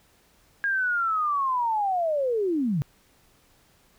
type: linear sweep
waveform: sine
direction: down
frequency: 1636 to 130.81 Hz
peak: -22 dBFS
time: 0.64-2.82 s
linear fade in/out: 0 ms
effects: pink hiss -61 dBFS RMS until 3.98 s